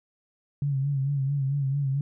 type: tone with vibrato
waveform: sine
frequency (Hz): 138.59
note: C#3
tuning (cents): 0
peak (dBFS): -23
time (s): 0.62-2.01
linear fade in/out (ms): 2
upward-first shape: sine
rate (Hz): 4.5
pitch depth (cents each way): 63
effects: none